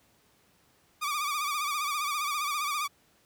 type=tone with vibrato; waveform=sawtooth; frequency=1179 Hz; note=D6; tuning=6 cents sharp; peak=-25 dBFS; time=1.01-2.88 s; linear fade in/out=20 ms; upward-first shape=sine; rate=15 Hz; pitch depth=79 cents each way; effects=pink hiss -65 dBFS RMS until 3.25 s + high-pass 80 Hz 12 dB/octave